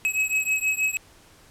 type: beating tone pair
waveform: square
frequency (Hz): 2557 / 2563.3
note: D#7 / E7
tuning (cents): +47 / -49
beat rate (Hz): 6.3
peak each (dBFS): -26 / -25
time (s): 0.05-0.97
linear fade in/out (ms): 0
effects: pink hiss -53 dBFS RMS until 1.5 s + low-pass 12000 Hz 12 dB/octave

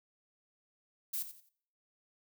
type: noise with echo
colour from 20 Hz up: violet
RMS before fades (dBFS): -36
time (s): 1.13-1.23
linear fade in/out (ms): 10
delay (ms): 88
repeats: 3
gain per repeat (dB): -11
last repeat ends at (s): 1.494
effects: noise-tail reverb RT60 0.6 s tail -22 dB re dry

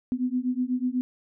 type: beating tone pair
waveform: sine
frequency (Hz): 247.4 / 255.5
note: B3 / C4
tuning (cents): +3 / -41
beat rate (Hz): 8.1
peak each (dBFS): -27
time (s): 0.12-1.01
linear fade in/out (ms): 0
effects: none

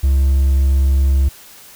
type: tone with hard clipping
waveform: triangle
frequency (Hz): 67.9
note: C#2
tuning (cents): -35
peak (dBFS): -11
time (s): 0.03-1.29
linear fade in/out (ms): 10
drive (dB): 5
effects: white hiss -41 dBFS RMS until 1.75 s

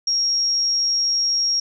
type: tone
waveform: sine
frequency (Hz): 5588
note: F8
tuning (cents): 0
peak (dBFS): -17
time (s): 0.07-1.6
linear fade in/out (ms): 5
effects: none

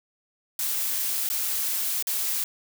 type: noise with dropouts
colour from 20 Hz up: blue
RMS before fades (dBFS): -27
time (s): 0.59-2.44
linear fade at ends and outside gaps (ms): 2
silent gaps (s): 1.29-1.3 / 2.026-2.07
effects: none

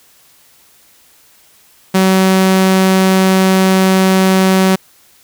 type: tone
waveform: sawtooth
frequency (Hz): 189.1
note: F#3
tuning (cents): +38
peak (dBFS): -4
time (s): 1.94-4.76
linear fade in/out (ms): 10
effects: white hiss -48 dBFS RMS until 5.23 s

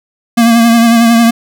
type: tone with vibrato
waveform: square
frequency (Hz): 231.7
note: A#3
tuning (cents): -10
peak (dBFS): -5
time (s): 0.37-1.31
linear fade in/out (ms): 10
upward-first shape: triangle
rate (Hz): 11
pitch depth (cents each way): 41
effects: none

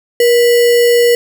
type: tone with sample-and-hold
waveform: sine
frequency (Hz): 476.6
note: A#4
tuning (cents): +38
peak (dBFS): -6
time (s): 0.2-1.15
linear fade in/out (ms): 2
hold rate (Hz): 2450
effects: none

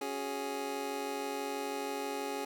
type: chord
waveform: 25% pulse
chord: C# suspended fourth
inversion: none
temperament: just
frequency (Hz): 277.2 / 369.6 / 415.8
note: C#4 / F#4 / G#4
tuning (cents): 0 / -2 / +2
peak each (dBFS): -37 / -40 / -34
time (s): 0.01-2.45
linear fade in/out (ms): 5
effects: none

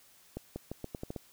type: accelerating click train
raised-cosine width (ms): 2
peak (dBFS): -24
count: 8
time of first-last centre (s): 0.37-1.162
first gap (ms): 190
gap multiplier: 0.82
effects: white hiss -61 dBFS RMS until 1.32 s

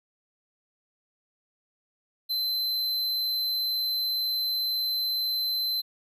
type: tone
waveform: square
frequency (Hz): 4071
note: C8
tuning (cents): -48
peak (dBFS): -26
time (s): 2.29-5.82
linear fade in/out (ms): 20
effects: none

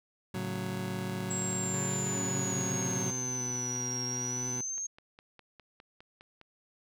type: chord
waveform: 30% pulse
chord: F# minor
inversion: first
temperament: just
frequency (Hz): 111 / 138.75 / 185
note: A2 / C#3 / F#3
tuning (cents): +16 / +2 / 0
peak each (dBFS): -36 / -38 / -33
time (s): 0.34-3.11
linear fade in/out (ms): 5
type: linear two-way sweep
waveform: sine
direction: down then up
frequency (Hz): 7660 to 5588 to 6460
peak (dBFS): -33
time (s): 1.3-4.87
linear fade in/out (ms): 10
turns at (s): 4.04
type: tone with pitch glide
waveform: 20% pulse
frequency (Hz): 138.59 to 124.18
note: C#3 to B2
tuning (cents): 0 to +10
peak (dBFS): -32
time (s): 1.74-4.61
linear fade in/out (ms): 0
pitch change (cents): -190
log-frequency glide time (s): 2.02-3.47
type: click train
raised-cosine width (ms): 0.3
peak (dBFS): -36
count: 19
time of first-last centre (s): 2.74-6.413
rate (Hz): 4.9
effects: none

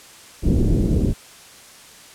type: low-pass noise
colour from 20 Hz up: pink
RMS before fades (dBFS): -17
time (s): 0.42-1.14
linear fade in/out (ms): 50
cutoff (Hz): 380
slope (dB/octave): 24
effects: white hiss -44 dBFS RMS until 2.14 s + low-pass 10000 Hz 12 dB/octave

